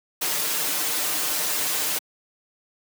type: noise with comb filter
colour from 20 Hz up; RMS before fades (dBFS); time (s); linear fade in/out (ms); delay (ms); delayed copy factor
white; -25; 0.21-1.99; 10; 6.6; +0.85
effects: high-pass 200 Hz 12 dB/octave